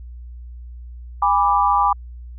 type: chord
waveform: sine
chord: G# diminished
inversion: none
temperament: equal with one note detuned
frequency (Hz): 815.4 / 987.8 / 1174.7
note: G#5 / B5 / D6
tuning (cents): -32 / 0 / 0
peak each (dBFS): -18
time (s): 1.22-1.93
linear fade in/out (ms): 5
effects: added 60 Hz sine -33 dBFS peak until 2.38 s